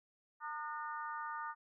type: harmonic tone with a mistuned harmonic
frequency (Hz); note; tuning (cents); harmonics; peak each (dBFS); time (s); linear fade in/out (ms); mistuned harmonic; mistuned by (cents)
303.8; D#4; -41; 3 / 4 / 5 / 6; -44 / -43 / -47 / -52; 0.4-1.55; 50; 5; -68
effects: none